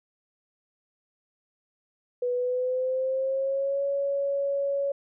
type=tone with pitch glide; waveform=sine; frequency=492.1 to 558.8 Hz; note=B4 to C#5; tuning=-6 to +14 cents; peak=-24 dBFS; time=2.22-4.92 s; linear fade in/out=5 ms; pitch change=+220 cents; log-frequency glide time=2.33-3.83 s; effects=none